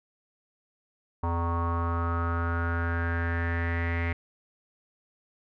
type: tone with low-pass filter sweep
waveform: square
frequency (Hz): 84.7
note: E2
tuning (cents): +48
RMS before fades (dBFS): -28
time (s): 1.23-4.13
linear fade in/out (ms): 5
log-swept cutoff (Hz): 1000 to 2100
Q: 7.3
effects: none